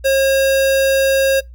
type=tone; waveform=square; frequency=540 Hz; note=C#5; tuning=45 cents flat; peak=-12 dBFS; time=0.04-1.41 s; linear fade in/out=20 ms; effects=noise-tail reverb RT60 0.2 s tail -26 dB re dry + added 60 Hz sine -34 dBFS peak until 1.54 s